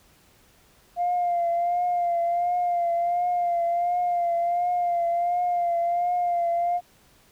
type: tone with vibrato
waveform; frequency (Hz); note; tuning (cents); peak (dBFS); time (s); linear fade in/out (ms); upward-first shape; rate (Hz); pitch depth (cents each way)
sine; 698.5; F5; 0; -20; 0.96-6.81; 50; triangle; 1.4; 42
effects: tanh soft clip ceiling -17 dBFS + pink hiss -58 dBFS RMS until 7.31 s